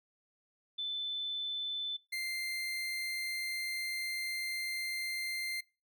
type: tone pair in turn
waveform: sine / 30% pulse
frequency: 3518 / 2092 Hz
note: A7 / C7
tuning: -1 / -1 cents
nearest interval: major sixth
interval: 900 cents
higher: first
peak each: -34 / -32 dBFS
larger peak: second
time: 0.78-1.97 / 2.12-5.61 s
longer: second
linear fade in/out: 10 ms
effects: noise-tail reverb RT60 0.3 s tail -24 dB re dry